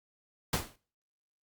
pink noise with exponential decay, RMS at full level -26 dBFS, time 0.53-0.76 s, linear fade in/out 5 ms, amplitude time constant 48 ms, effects noise-tail reverb RT60 0.4 s tail -20 dB re dry + Opus 48 kbps

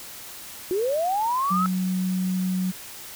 sine linear sweep, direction up, 349.2 to 1317 Hz, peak -21 dBFS, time 0.71-1.66 s, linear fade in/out 0 ms
sine tone, 184.9 Hz, F#3, 1 cent flat, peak -22 dBFS, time 1.5-2.72 s, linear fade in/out 20 ms
effects white hiss -40 dBFS RMS until 3.15 s

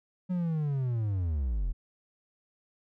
triangle linear sweep, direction down, 185 to 36.86 Hz, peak -25 dBFS, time 0.29-1.73 s, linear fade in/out 20 ms, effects none

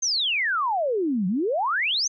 sine exponential two-way sweep, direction down then up, 6500 to 174.61 to 6500 Hz, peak -21 dBFS, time 0.02-2.08 s, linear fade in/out 10 ms, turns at 1.27 s, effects none

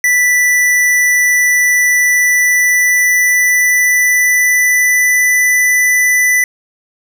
square tone with pitch glide, 1975.5 to 1989.2 Hz, B6 to B6, 0 to +12 cents, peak -9 dBFS, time 0.04-6.44 s, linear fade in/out 2 ms, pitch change +12 cents, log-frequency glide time 2.1-5.29 s, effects none

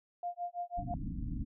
sine tone with tremolo, 702 Hz, F5, 9 cents sharp, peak -33 dBFS, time 0.23-0.94 s, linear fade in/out 2 ms, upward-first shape sine, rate 6 Hz, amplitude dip 100%
pink low-pass noise, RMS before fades -38 dBFS, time 0.77-1.45 s, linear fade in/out 20 ms, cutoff 300 Hz, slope 96 dB/octave
effects none

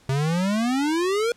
square exponential sweep, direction up, 130.81 to 484.1 Hz, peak -21 dBFS, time 0.09-1.32 s, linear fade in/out 2 ms, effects pink hiss -56 dBFS RMS until 1.36 s + low-pass 9000 Hz 12 dB/octave

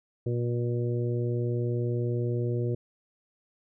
harmonic tone, 120 Hz, B2, 49 cents flat, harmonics 1 / 2 / 3 / 4 / 5, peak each -27 / -38 / -32 / -36 / -44 dBFS, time 0.26-2.75 s, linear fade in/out 5 ms, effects none

